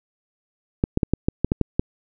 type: clicks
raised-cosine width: 3 ms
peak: -5 dBFS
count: 9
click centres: 0.839 / 0.974 / 1.032 / 1.136 / 1.285 / 1.446 / 1.519 / 1.613 / 1.795 s
effects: none